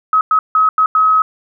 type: tone bursts at uneven times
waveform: sine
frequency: 1276 Hz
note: D#6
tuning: 43 cents sharp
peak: -8 dBFS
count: 5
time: 0.13-0.21 / 0.31-0.39 / 0.55-0.69 / 0.78-0.86 / 0.95-1.22 s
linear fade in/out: 2 ms
effects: none